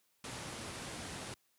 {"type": "low-pass noise", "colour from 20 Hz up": "pink", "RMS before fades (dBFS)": -44, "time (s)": [0.24, 1.34], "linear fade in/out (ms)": 2, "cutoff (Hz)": 11000, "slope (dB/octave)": 96, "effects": ["white hiss -75 dBFS RMS until 1.58 s", "high-pass 80 Hz 12 dB/octave"]}